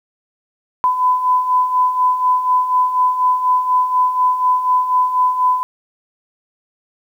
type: beating tone pair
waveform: sine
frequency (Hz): 1002 / 1006.1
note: B5 / B5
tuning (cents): +25 / +32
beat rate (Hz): 4.1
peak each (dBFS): -20 / -13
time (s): 0.84-5.63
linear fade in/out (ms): 0
effects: 8-bit